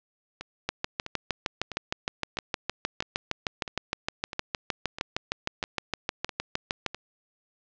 two click trains, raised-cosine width 0.2 ms, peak -9 / -18 dBFS, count 41 / 11, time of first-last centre 0.69-6.863 / 0.41-6.946 s, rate 6.48 / 1.53 Hz, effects low-pass 5000 Hz 12 dB/octave

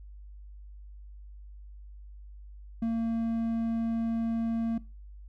triangle tone, 228.2 Hz, A#3, 37 cents flat, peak -24 dBFS, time 2.82-4.78 s, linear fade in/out 5 ms, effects noise-tail reverb RT60 0.3 s tail -20 dB re dry + added 50 Hz sine -44 dBFS peak until 5.28 s

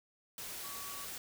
sine tone in noise, 1135 Hz, C#6, 41 cents sharp, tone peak -49 dBFS, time 0.64-1.05 s, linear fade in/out 2 ms, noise white, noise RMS -44 dBFS, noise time 0.38-1.18 s, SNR -8 dB, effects none

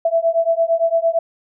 sine beating tone pair, 659.3 / 668.1 Hz, E5 / E5, 0 / +23 cents, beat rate 8.8 Hz, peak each -17 dBFS, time 0.05-1.19 s, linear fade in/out 5 ms, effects none

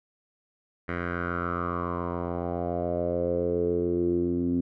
10% pulse tone with low-pass filter sweep, 87.1 Hz, F2, 4 cents flat, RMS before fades -28 dBFS, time 0.88-4.61 s, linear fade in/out 10 ms, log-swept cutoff 1800 to 270 Hz, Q 5.7, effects none

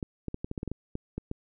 clicks, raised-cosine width 3 ms, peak -20 dBFS, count 12, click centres 0.028 / 0.283 / 0.344 / 0.445 / 0.514 / 0.578 / 0.631 / 0.677 / 0.716 / 0.954 / 1.18 / 1.314 s, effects none

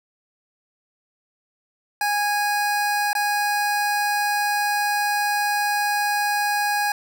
25% pulse tone with dropouts, 825 Hz, G#5, 12 cents flat, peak -16 dBFS, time 2.01-6.92 s, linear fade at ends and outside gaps 2 ms, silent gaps 3.131-3.151 s, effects none

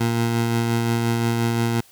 20% pulse tone with tremolo, 116.54 Hz, A#2, in tune, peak -13 dBFS, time 0-1.81 s, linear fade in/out 10 ms, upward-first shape sine, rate 5.7 Hz, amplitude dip 25%, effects white hiss -52 dBFS RMS until 1.91 s

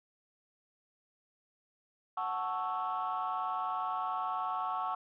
sine chord, F# minor seventh, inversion none, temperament equal, 740 / 880 / 1108.7 / 1318.5 Hz, F#5 / A5 / C#6 / E6, 0 / 0 / 0 / 0 cents, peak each -36 / -38 / -35 / -38 dBFS, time 2.17-4.95 s, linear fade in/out 5 ms, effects tanh soft clip ceiling -26 dBFS

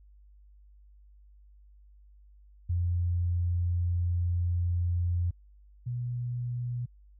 sine tone pair in turn, 87.31 / 121.92 Hz, F2 / B2, 0 / -22 cents, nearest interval tritone, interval 578 cents, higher second, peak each -25 / -30 dBFS, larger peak first, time 2.69-5.31 / 5.86-6.86 s, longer first, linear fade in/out 10 ms, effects added 50 Hz sine -53 dBFS peak until 7.19 s

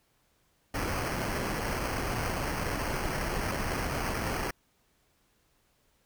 pink noise with sample-and-hold, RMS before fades -32 dBFS, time 0.74-4.51 s, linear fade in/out 5 ms, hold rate 3675 Hz, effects pink hiss -70 dBFS RMS until 6.05 s

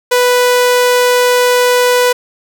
sawtooth tone, 493.9 Hz, B4, in tune, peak -4 dBFS, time 0.11-2.13 s, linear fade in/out 10 ms, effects none

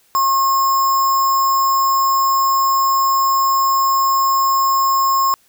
sine tone with sample-and-hold, 1080 Hz, C#6, 45 cents flat, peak -12 dBFS, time 0.15-5.34 s, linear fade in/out 0 ms, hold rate 6300 Hz, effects white hiss -56 dBFS RMS until 5.48 s

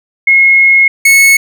sine / 45% pulse tone pair in turn, 2164 / 2197 Hz, C#7 / C#7, -42 / -16 cents, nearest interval unison, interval 26 cents, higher second, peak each -3 dBFS, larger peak neither, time 0.27-0.88 / 1.05-1.37 s, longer first, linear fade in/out 5 ms, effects none

